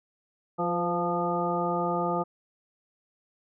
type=harmonic tone with a mistuned harmonic; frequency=174.61 Hz; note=F3; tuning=in tune; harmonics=1 / 2 / 3 / 4 / 5 / 7; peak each=-32 / -32 / -32 / -32 / -32 / -32 dBFS; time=0.58-2.24 s; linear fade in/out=20 ms; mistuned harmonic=3; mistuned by=-36 cents; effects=none